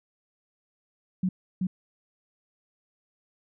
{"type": "tone with echo", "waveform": "sine", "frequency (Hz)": 185, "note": "F#3", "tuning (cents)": 0, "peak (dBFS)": -22, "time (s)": [1.23, 1.29], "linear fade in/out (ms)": 5, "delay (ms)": 380, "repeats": 1, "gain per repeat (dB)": -2, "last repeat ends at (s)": 1.67, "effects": []}